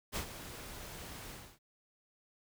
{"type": "noise with ADSR envelope", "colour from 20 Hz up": "pink", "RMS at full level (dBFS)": -36, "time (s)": [0.12, 1.59], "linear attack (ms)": 42, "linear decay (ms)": 87, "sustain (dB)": -11, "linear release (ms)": 290, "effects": []}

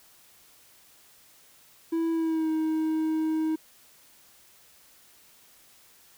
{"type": "tone with pitch glide", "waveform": "triangle", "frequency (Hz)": [328.9, 315.9], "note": ["E4", "D#4"], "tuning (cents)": [-4, 26], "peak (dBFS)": -22, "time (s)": [1.92, 3.56], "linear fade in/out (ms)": 10, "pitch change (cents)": -70, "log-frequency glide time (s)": [2.12, 2.5], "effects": ["white hiss -57 dBFS RMS until 6.17 s"]}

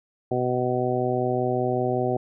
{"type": "harmonic tone", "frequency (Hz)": 125.2, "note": "B2", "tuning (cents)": 24, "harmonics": [1, 2, 3, 4, 5, 6], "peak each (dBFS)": [-29, -30, -26, -30, -29, -29], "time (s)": [0.31, 2.17], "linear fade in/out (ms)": 5, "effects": []}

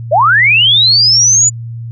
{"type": "linear sweep", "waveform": "sine", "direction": "up", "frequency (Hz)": [527, 7040], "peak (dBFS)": -5, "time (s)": [0.11, 1.5], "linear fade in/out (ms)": 20, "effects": ["added 116 Hz sine -21 dBFS peak until 1.91 s"]}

